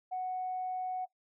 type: tone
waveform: sine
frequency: 740 Hz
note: F#5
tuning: in tune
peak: -32 dBFS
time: 0.11-1.06 s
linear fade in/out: 20 ms
effects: noise-tail reverb RT60 0.1 s tail -18 dB re dry + tanh soft clip ceiling -28 dBFS